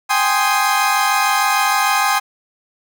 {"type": "chord", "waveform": "30% pulse", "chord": "Ab major seventh", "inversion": "third", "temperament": "equal", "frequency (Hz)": [784, 830.6, 1046.5, 1244.5], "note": ["G5", "Ab5", "C6", "Eb6"], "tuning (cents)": [0, 0, 0, 0], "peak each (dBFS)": -17, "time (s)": [0.09, 2.2], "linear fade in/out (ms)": 20, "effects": []}